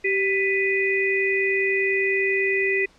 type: tone cluster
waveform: sine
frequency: 387.5 / 1988 / 2482 Hz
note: G4 / B6 / D#7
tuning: -20 / +11 / -5 cents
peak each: -23 / -23 / -25 dBFS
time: 0.04-2.86 s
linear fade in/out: 10 ms
effects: pink hiss -55 dBFS RMS until 2.98 s + low-pass 6000 Hz 12 dB/octave